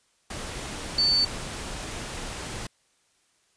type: tone in noise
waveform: sine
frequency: 4500 Hz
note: C#8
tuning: 25 cents sharp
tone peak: -19 dBFS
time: 0.98-1.25 s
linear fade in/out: 5 ms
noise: pink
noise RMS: -35 dBFS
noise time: 0.3-2.67 s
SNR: +13 dB
effects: white hiss -67 dBFS RMS until 3.56 s + resampled to 22050 Hz